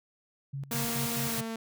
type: tone with tremolo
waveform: sine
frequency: 138.2 Hz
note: C#3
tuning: 5 cents flat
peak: -33 dBFS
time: 0.53-1.42 s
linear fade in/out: 10 ms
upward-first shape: square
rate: 4.7 Hz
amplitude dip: 80%
type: noise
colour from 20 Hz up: white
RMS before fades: -34 dBFS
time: 0.71-1.41 s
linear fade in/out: 10 ms
type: tone with pitch glide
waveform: sawtooth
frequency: 233.1 to 225.4 Hz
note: A#3 to A3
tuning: 0 to +42 cents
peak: -30 dBFS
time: 0.71-1.56 s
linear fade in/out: 2 ms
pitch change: -58 cents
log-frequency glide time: 1.23-1.41 s
effects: none